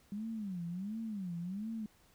sine tone with vibrato, 196 Hz, G3, in tune, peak -37 dBFS, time 0.12-1.86 s, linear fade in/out 2 ms, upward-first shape sine, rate 1.4 Hz, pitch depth 250 cents each way, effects pink hiss -67 dBFS RMS until 2.14 s

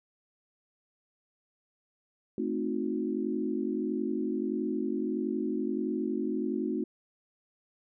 sine chord, A diminished seventh, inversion none, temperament equal with one note detuned, 220 / 261.6 / 311.1 / 363 Hz, A3 / C4 / Eb4 / Gb4, 0 / 0 / 0 / -33 cents, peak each -34 dBFS, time 2.38-6.84 s, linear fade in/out 2 ms, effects none

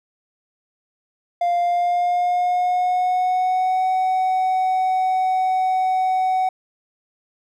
triangle tone with pitch glide, 698.5 to 748.6 Hz, F5 to F#5, 0 to +20 cents, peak -14 dBFS, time 1.41-6.49 s, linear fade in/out 5 ms, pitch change +120 cents, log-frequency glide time 1.59-3.86 s, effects tanh soft clip ceiling -10 dBFS

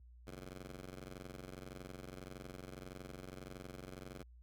10% pulse ring-modulated tone, 92.5 Hz, F#2, in tune, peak -37 dBFS, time 0.27-4.23 s, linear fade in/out 0 ms, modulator 57.1 Hz, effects added 60 Hz sine -53 dBFS peak until 4.42 s + high-pass 60 Hz 12 dB/octave

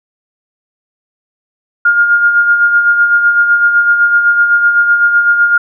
sine tone with tremolo, 1415 Hz, F6, 22 cents sharp, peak -4 dBFS, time 1.85-5.58 s, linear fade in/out 5 ms, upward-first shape sine, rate 7.9 Hz, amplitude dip 50%, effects none

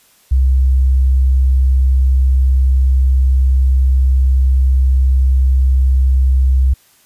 sine tone, 65.3 Hz, C2, 3 cents flat, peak -8 dBFS, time 0.31-6.74 s, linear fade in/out 10 ms, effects white hiss -51 dBFS RMS until 7.05 s + resampled to 32000 Hz

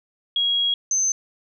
sine tone pair in turn, 3300 / 6203 Hz, G#7 / G8, -12 / -19 cents, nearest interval major seventh, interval 1093 cents, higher second, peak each -18 dBFS, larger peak neither, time 0.36-0.74 / 0.91-1.12 s, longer first, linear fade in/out 2 ms, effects none

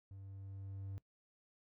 triangle tone with level ramp, 97.5 Hz, G2, 9 cents flat, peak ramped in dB -48 to -40 dBFS, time 0.11-0.98 s, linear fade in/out 0 ms, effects noise-tail reverb RT60 0.1 s tail -20 dB re dry

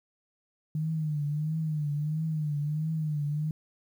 sine tone with vibrato, 152.6 Hz, D#3, 33 cents flat, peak -27 dBFS, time 0.75-3.51 s, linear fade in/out 2 ms, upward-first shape triangle, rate 1.5 Hz, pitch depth 95 cents each way, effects 10-bit

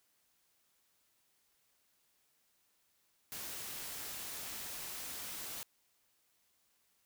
white noise, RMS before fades -44 dBFS, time 3.32-5.63 s, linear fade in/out 0 ms, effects white hiss -75 dBFS RMS until 7.05 s

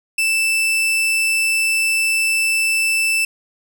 40% pulse tone, 2647 Hz, E7, 7 cents sharp, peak -14 dBFS, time 0.18-3.25 s, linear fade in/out 5 ms, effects none

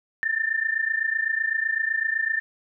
sine tone pair together, 1772.1 / 1800 Hz, A6 / A6, +12 / +39 cents, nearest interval unison, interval 27 cents, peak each -25 dBFS, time 0.23-2.4 s, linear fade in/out 0 ms, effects none

